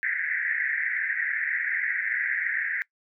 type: band-pass noise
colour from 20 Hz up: white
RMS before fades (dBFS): -28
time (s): 0.03-2.82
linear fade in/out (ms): 0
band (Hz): 1600 to 2100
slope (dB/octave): 96
effects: noise-tail reverb RT60 0.1 s tail -21 dB re dry